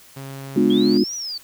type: tone with pitch glide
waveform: sawtooth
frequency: 136.2 to 139.3 Hz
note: C#3 to C#3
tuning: -30 to +9 cents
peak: -28 dBFS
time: 0.16-0.98 s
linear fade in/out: 10 ms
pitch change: +39 cents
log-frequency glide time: 0.54-0.7 s
type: chord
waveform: sine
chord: G# diminished seventh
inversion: none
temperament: just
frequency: 207.7 / 249.2 / 299 / 358.8 Hz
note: G#3 / B3 / D4 / F4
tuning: 0 / +16 / +31 / +47 cents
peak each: -19 dBFS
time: 0.56-1.04 s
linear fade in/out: 5 ms
type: linear two-way sweep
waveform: sine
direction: up then down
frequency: 3176 to 5920 to 4440 Hz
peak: -26 dBFS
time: 0.7-1.38 s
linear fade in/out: 5 ms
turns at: 1.15 s
effects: white hiss -48 dBFS RMS until 1.43 s